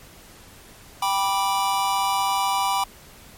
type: chord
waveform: square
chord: G major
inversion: none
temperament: just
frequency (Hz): 784 / 980 / 1176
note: G5 / B5 / D6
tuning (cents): 0 / -14 / +2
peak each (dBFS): -25 / -24 / -28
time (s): 1.02-2.84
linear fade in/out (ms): 5
effects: pink hiss -47 dBFS RMS until 3.37 s + MP3 64 kbps